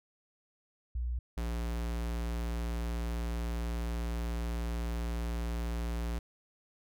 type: tone pair in turn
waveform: sine / square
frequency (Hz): 60.2 / 58.11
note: B1 / A#1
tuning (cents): -44 / -5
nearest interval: minor second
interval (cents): 61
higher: first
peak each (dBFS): -31 / -33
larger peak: first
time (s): 0.95-1.19 / 1.37-6.19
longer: second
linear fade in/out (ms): 5
effects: none